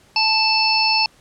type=harmonic tone; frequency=880 Hz; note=A5; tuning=in tune; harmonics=1 / 3 / 5 / 6; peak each=-20 / -20 / -20 / -20 dBFS; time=0.16-1.06 s; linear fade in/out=2 ms; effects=pink hiss -53 dBFS RMS until 1.2 s + low-pass 10000 Hz 12 dB/octave